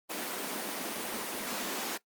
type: high-pass noise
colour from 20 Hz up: pink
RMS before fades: -36 dBFS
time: 0.09-1.98 s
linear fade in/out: 20 ms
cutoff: 200 Hz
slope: 48 dB/octave
effects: noise-tail reverb RT60 0.1 s tail -18 dB re dry + Opus 24 kbps